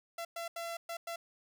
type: tone bursts at uneven times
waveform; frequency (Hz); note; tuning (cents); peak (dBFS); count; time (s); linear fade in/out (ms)
sawtooth; 676; E5; +43; -34; 5; 0.18-0.25 / 0.36-0.48 / 0.56-0.77 / 0.89-0.97 / 1.07-1.16; 5
effects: none